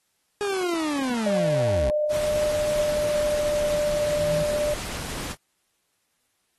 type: linear sweep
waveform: 40% pulse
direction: down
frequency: 415.3 to 57.3 Hz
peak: -23 dBFS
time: 0.41-1.9 s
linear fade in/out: 0 ms
type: tone with pitch glide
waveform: sine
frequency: 602 to 594.7 Hz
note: D5 to D5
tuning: +43 to +22 cents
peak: -21 dBFS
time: 1.26-4.74 s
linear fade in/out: 5 ms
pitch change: -21 cents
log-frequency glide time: 2.33-3.54 s
type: noise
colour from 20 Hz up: pink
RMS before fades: -32 dBFS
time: 2.09-5.36 s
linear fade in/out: 50 ms
type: tone with exponential growth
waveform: sine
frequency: 160 Hz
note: D#3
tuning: 49 cents sharp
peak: -26 dBFS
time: 3.23-4.43 s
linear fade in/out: 5 ms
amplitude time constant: 260 ms
effects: white hiss -71 dBFS RMS until 6.58 s + AAC 32 kbps